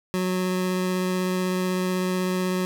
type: tone with vibrato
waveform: 25% pulse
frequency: 183.8 Hz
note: F#3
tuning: 11 cents flat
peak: -19 dBFS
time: 0.14-2.65 s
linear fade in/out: 0 ms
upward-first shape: triangle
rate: 16 Hz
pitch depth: 9 cents each way
effects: none

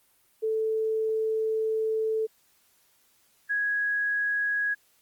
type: tone pair in turn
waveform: sine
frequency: 440 / 1661.2 Hz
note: A4 / G#6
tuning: 0 / 0 cents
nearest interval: octave + major seventh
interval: 2300 cents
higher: second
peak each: -24 dBFS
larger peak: neither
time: 0.42-2.27 / 3.49-4.75 s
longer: first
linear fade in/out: 20 ms
effects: white hiss -65 dBFS RMS until 5.01 s + Opus 32 kbps

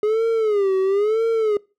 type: tone with vibrato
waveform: triangle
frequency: 416.2 Hz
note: G#4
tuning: 4 cents sharp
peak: -14 dBFS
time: 0.03-1.57 s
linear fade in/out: 2 ms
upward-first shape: sine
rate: 1 Hz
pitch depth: 160 cents each way
effects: noise-tail reverb RT60 0.3 s tail -24 dB re dry

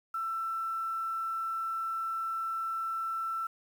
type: tone with quantisation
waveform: sine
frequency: 1335 Hz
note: E6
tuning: 22 cents sharp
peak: -31 dBFS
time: 0.14-3.47 s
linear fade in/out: 5 ms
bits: 9
effects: none

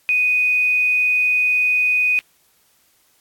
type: tone with quantisation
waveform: sine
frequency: 2489 Hz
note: D#7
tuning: in tune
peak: -14 dBFS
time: 0.09-2.19 s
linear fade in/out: 0 ms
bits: 7
effects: white hiss -59 dBFS RMS until 3.2 s + AAC 64 kbps

